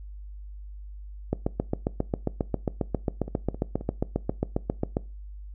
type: two click trains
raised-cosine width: 2 ms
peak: -11 / -23 dBFS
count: 28 / 3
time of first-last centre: 1.33-4.969 / 3.28-3.811 s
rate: 7.42 / 3.77 Hz
effects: noise-tail reverb RT60 0.3 s tail -21 dB re dry + added 50 Hz sine -38 dBFS peak until 5.54 s